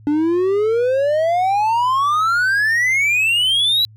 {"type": "exponential sweep", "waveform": "triangle", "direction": "up", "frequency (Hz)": [288.3, 3984], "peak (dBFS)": -12, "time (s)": [0.07, 3.85], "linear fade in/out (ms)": 0, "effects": ["added 108 Hz sine -41 dBFS peak until 3.96 s"]}